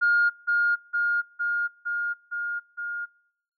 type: tone with echo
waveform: sine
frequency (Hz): 1419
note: F6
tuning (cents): +27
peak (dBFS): -17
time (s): 0.01-0.3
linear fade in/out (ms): 20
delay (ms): 460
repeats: 6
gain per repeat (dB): -2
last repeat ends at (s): 3.06
effects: noise-tail reverb RT60 0.8 s tail -26 dB re dry + tanh soft clip ceiling -13 dBFS